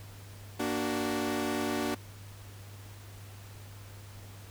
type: chord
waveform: sawtooth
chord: Bb augmented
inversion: none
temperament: equal with one note detuned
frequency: 233.1 / 293.7 / 373.9 Hz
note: Bb3 / D4 / F#4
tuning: 0 / 0 / +18 cents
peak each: -31 / -29 / -31 dBFS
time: 0.59-1.95 s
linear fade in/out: 10 ms
effects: added 100 Hz sine -46 dBFS peak until 4.5 s + pink hiss -53 dBFS RMS until 4.5 s